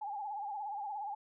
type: tone with vibrato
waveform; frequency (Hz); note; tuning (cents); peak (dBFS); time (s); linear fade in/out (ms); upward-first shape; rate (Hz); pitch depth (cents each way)
sine; 824; G#5; -14; -37; 0.01-1.15; 10; sine; 17; 80
effects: none